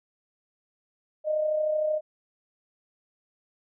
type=tone with amplitude modulation; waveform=sine; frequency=615 Hz; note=D#5; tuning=20 cents flat; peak=-21 dBFS; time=1.24-2.01 s; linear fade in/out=50 ms; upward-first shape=sine; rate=33.1 Hz; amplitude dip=45%; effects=none